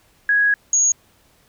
sine tone pair in turn, 1661.2 / 6645 Hz, G#6 / G#8, 0 / 0 cents, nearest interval 2 octaves, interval 2400 cents, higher second, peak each -13 dBFS, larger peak neither, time 0.29-0.54 / 0.73-0.92 s, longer first, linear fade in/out 2 ms, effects pink hiss -57 dBFS RMS until 1.48 s

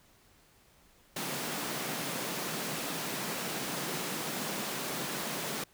pink high-pass noise, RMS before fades -36 dBFS, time 1.16-5.64 s, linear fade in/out 5 ms, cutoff 140 Hz, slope 48 dB/octave, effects pink hiss -63 dBFS RMS until 5.73 s

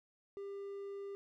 triangle tone, 398.3 Hz, G4, 28 cents sharp, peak -40 dBFS, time 0.37-1.15 s, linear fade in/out 0 ms, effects none

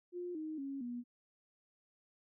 sine tone with pitch steps, 354.4 / 312.1 / 274.9 / 242.1 Hz, F4 / D#4 / C#4 / B3, +25 / +5 / -14 / -34 cents, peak -39 dBFS, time 0.12-1.04 s, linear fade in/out 50 ms, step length 230 ms, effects none

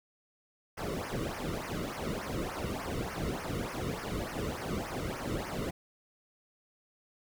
brown noise with flanger, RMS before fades -36 dBFS, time 0.77-5.71 s, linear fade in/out 10 ms, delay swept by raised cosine 0.25 to 1.25 ms, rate 3.4 Hz, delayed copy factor -0.95, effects none

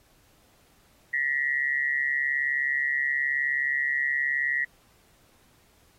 sine tone with amplitude modulation, 1916 Hz, A#6, 47 cents sharp, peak -20 dBFS, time 1.13-4.65 s, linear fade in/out 10 ms, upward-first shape sine, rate 139 Hz, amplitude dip 75%, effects pink hiss -62 dBFS RMS until 5.98 s + AAC 48 kbps

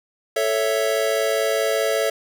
square chord, A major, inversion none, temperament equal, 440 / 554.4 / 659.3 Hz, A4 / C#5 / E5, 0 / 0 / 0 cents, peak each -24 dBFS, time 0.36-2.1 s, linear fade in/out 5 ms, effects none

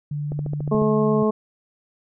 sine tone, 146.83 Hz, D3, in tune, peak -24 dBFS, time 0.11-1.23 s, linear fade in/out 5 ms
click train, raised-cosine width 2 ms, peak -18 dBFS, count 8, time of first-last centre 0.32-0.82 s, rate 14 Hz
harmonic tone, 215.1 Hz, A3, 39 cents flat, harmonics 1 / 2 / 3 / 4 / 5, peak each -20 / -20 / -27 / -33 / -28 dBFS, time 0.71-1.31 s, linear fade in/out 10 ms
effects none

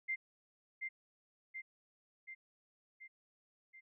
sine tone with echo, 2093 Hz, C7, in tune, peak -34 dBFS, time 0.08-0.16 s, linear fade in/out 20 ms, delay 730 ms, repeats 5, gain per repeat -4 dB, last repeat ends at 3.81 s, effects none

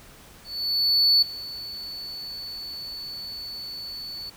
triangle tone with ADSR envelope, 4460 Hz, C#8, 10 cents sharp, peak -12 dBFS, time 0.44-4.3 s, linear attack 780 ms, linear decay 8 ms, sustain -20 dB, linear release 8 ms, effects tanh soft clip ceiling -11 dBFS + pink hiss -49 dBFS RMS until 4.36 s

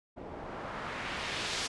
white noise with low-pass filter sweep, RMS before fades -38 dBFS, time 0.16-1.68 s, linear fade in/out 20 ms, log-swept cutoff 520 to 5500 Hz, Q 1, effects resampled to 24000 Hz

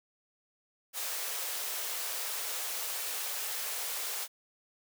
white high-pass noise, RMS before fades -36 dBFS, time 0.93-4.28 s, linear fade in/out 50 ms, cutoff 410 Hz, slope 48 dB/octave, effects none

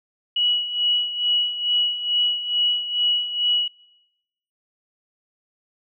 sine tone with tremolo, 2926 Hz, F#7, 20 cents flat, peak -16 dBFS, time 0.36-3.68 s, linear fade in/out 5 ms, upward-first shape sine, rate 2.3 Hz, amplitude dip 70%, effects noise-tail reverb RT60 1.0 s tail -26 dB re dry

